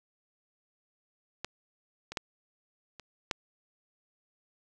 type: clicks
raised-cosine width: 0.2 ms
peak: -17 / -23 / -14 / -28 / -12 dBFS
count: 5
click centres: 1.446 / 2.12 / 2.172 / 2.997 / 3.312 s
effects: none